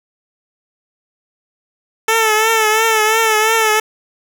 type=tone with vibrato; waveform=10% pulse; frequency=440 Hz; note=A4; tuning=in tune; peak=-3 dBFS; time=2.08-3.8 s; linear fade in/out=5 ms; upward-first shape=triangle; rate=2.9 Hz; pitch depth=60 cents each way; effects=none